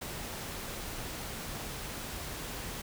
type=noise; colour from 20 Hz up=pink; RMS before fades=-40 dBFS; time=0.01-2.82 s; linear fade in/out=10 ms; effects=none